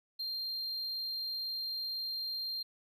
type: tone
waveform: triangle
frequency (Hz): 4186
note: C8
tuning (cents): 0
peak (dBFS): -34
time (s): 0.19-2.63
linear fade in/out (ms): 10
effects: none